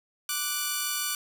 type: tone pair together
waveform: 5% pulse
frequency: 1174.7 / 1480 Hz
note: D6 / F#6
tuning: 0 / 0 cents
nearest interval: major third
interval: 400 cents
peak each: -19 dBFS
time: 0.29-1.15 s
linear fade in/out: 2 ms
effects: none